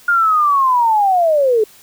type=linear sweep; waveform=sine; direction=down; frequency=1425 to 415.3 Hz; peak=-10 dBFS; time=0.08-1.64 s; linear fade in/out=5 ms; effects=white hiss -45 dBFS RMS until 1.82 s